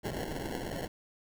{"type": "noise with sample-and-hold", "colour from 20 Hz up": "white", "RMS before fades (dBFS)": -37, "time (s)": [0.03, 0.88], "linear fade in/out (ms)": 20, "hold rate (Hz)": 1225, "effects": []}